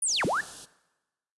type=linear two-way sweep; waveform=sine; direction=down then up; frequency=9990 to 111.2 to 1827 Hz; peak=-24 dBFS; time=0.02-0.41 s; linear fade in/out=5 ms; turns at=0.25 s
type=band-stop noise; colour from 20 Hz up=white; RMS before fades=-43 dBFS; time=0.07-0.66 s; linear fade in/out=20 ms; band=890 to 2900 Hz; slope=48 dB/octave
effects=noise-tail reverb RT60 1.0 s tail -19 dB re dry + resampled to 24000 Hz